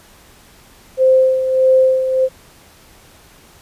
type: tone with tremolo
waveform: sine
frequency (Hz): 521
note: C5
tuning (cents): -7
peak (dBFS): -7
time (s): 0.97-2.29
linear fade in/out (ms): 50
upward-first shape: sine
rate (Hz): 1.6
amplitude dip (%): 60
effects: pink hiss -46 dBFS RMS until 3.61 s + resampled to 32000 Hz